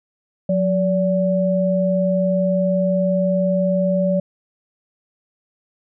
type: tone pair together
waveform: sine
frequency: 181.4 / 575.9 Hz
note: F#3 / D5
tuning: -34 / -34 cents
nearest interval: octave + minor sixth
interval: 2000 cents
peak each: -18 dBFS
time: 0.49-4.2 s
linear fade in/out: 5 ms
effects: none